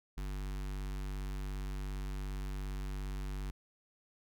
square tone with notch filter, 48.66 Hz, G1, 12 cents flat, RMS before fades -39 dBFS, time 0.17-3.51 s, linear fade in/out 10 ms, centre 570 Hz, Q 1.6, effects none

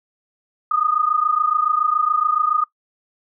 sine tone pair together, 1218.9 / 1246 Hz, D#6 / D#6, -36 / +2 cents, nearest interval unison, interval 38 cents, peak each -19 dBFS, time 0.71-2.64 s, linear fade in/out 5 ms, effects noise-tail reverb RT60 0.1 s tail -19 dB re dry

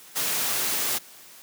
white noise, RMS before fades -26 dBFS, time 0.15-0.99 s, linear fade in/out 20 ms, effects white hiss -48 dBFS RMS until 1.42 s + high-pass 150 Hz 12 dB/octave

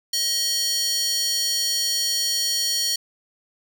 square tone with high-pass filter, 632 Hz, D#5, 27 cents sharp, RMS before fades -23 dBFS, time 0.13-2.96 s, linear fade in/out 5 ms, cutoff 4500 Hz, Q 2.9, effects none

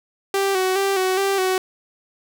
sawtooth tone with vibrato, 383.1 Hz, G4, 40 cents flat, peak -14 dBFS, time 0.34-1.58 s, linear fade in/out 2 ms, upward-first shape square, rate 2.4 Hz, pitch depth 42 cents each way, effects none

